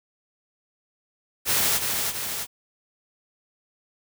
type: noise with echo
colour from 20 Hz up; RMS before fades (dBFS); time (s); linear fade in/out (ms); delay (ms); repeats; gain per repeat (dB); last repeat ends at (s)
white; -22; 1.45-1.81; 50; 330; 2; -4; 2.47
effects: none